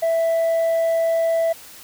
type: tone with tanh clipping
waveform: triangle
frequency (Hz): 660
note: E5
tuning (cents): +2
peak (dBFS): -17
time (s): 0.02-1.53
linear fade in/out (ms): 10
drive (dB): 7
effects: white hiss -42 dBFS RMS until 1.83 s